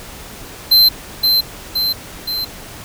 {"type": "tone with echo", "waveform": "square", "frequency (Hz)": 4102, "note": "C8", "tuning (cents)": -35, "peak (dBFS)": -7, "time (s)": [0.71, 0.89], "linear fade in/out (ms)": 10, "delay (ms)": 520, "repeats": 3, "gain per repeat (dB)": -4, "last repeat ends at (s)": 2.45, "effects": ["pink hiss -34 dBFS RMS until 2.84 s"]}